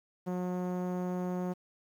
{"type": "tone with low-pass filter", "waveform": "sawtooth", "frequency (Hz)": 180.7, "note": "F#3", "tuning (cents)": -41, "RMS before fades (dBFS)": -34, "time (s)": [0.26, 1.54], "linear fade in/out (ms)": 20, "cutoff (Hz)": 880, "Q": 0.88, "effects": ["10-bit"]}